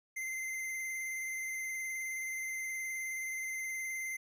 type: tone with vibrato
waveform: square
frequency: 2076 Hz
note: C7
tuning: 14 cents flat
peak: -37 dBFS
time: 0.16-4.17 s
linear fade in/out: 10 ms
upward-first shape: triangle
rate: 19 Hz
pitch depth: 21 cents each way
effects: none